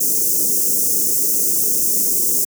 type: band-stop noise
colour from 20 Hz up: white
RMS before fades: -17 dBFS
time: 0-2.45 s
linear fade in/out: 10 ms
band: 480 to 5800 Hz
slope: 48 dB/octave
effects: high-pass 200 Hz 12 dB/octave